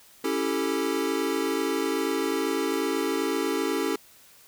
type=chord; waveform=square; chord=A dominant seventh; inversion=first; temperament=equal; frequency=277.2 / 329.6 / 392 / 440 Hz; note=C#4 / E4 / G4 / A4; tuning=0 / 0 / 0 / 0 cents; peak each=-31 dBFS; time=0.24-3.96 s; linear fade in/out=5 ms; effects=white hiss -54 dBFS RMS until 4.47 s